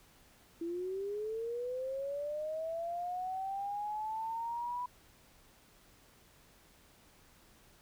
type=linear sweep; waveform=sine; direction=up; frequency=330.6 to 990 Hz; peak=-35 dBFS; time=0.61-4.86 s; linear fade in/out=5 ms; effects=pink hiss -63 dBFS RMS until 7.81 s